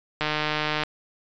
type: click train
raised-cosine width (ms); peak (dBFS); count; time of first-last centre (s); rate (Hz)
0.3; -9; 96; 0.21-0.835; 152
effects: resampled to 16000 Hz